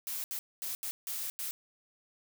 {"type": "noise bursts at uneven times", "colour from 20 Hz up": "blue", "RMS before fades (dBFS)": -37, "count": 6, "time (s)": [[0.07, 0.24], [0.31, 0.39], [0.62, 0.75], [0.83, 0.91], [1.07, 1.3], [1.39, 1.51]], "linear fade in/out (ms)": 0, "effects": []}